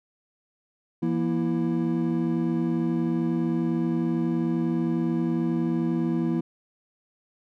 triangle tone cluster, 168.1 / 237.7 / 330.4 Hz, E3 / A#3 / E4, +34 / +34 / +4 cents, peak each -25 dBFS, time 1.02-6.41 s, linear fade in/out 10 ms, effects none

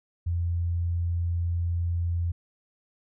sine tone, 85.8 Hz, F2, 30 cents flat, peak -24 dBFS, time 0.26-2.32 s, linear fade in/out 10 ms, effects none

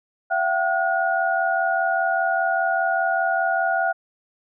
sine tone cluster, 675 / 760 / 1444 Hz, E5 / F#5 / F#6, +41 / +46 / -43 cents, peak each -23 dBFS, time 0.3-3.93 s, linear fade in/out 20 ms, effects none

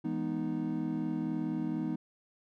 triangle chord, E major seventh, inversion none, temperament equal, 164.81 / 207.7 / 246.9 / 311.1 Hz, E3 / G#3 / B3 / D#4, 0 / 0 / 0 / 0 cents, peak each -36 / -37 / -34 / -33 dBFS, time 0.04-1.96 s, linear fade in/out 10 ms, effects none

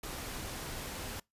pink noise, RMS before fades -41 dBFS, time 0.03-1.2 s, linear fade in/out 5 ms, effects noise-tail reverb RT60 0.2 s tail -25 dB re dry + resampled to 32000 Hz

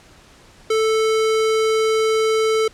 square tone, 440 Hz, A4, in tune, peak -16 dBFS, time 0.7-2.68 s, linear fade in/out 5 ms, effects pink hiss -48 dBFS RMS until 2.73 s + low-pass 8000 Hz 12 dB/octave

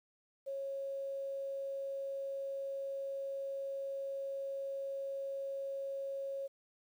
sine tone with quantisation, 548 Hz, C#5, 20 cents flat, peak -37 dBFS, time 0.46-6.48 s, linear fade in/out 20 ms, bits 11, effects none

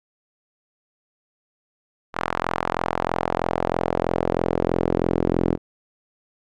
sawtooth tone with band-pass filter sweep, 43.11 Hz, F1, 22 cents flat, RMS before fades -23 dBFS, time 2.13-5.58 s, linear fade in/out 50 ms, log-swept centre 1200 to 330 Hz, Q 1.4, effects none

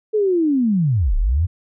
sine linear two-way sweep, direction down then up, 440 to 30.12 to 93.7 Hz, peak -14 dBFS, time 0.13-1.47 s, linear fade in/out 20 ms, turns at 1.16 s, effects none

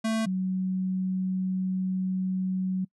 square / sine tone pair in turn, 222.1 / 186.76 Hz, A3 / F#3, +16 / +16 cents, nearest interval minor third, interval 300 cents, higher first, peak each -25 dBFS, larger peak neither, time 0.04-0.26 / 0.26-2.85 s, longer second, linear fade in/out 10 ms, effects noise-tail reverb RT60 0.1 s tail -26 dB re dry + resampled to 24000 Hz

